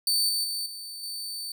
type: tone with level steps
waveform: sawtooth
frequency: 4549 Hz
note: C#8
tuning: 44 cents sharp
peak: -19 / -22 / -26 / -34 / -30 dBFS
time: 0.07-1.52 s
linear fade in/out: 2 ms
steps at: 0.29 / 0.44 / 0.66 / 1.03 s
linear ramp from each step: 2 ms
effects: none